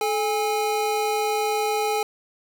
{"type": "tone pair together", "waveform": "square", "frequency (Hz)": [431.8, 819], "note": ["A4", "G#5"], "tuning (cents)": [-33, -24], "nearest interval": "major seventh", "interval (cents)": 1109, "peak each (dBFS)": -25, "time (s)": [0.01, 2.03], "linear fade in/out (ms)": 2, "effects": []}